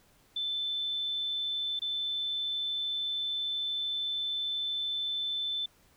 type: tone with dropouts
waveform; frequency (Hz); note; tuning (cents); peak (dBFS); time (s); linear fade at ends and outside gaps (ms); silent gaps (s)
sine; 3527; A7; +3; -30; 0.36-5.66; 5; 1.793-1.818
effects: pink hiss -64 dBFS RMS until 5.96 s